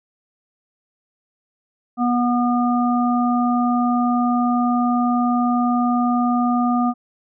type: harmonic tone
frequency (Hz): 243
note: B3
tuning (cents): -28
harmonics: 1 / 3 / 5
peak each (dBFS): -17 / -22 / -24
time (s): 1.97-6.94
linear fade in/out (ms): 50
effects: none